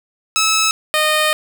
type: tone pair in turn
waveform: 10% pulse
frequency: 1299 / 614.8 Hz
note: E6 / D#5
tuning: -26 / -21 cents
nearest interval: octave + minor second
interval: 1295 cents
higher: first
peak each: -5 dBFS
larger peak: neither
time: 0.36-0.71 / 0.94-1.33 s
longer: second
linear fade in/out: 0 ms
effects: none